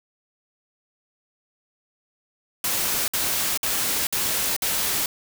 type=noise bursts; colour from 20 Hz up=white; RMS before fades=-24 dBFS; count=5; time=2.64-5.06 s; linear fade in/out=2 ms; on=440 ms; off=55 ms; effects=none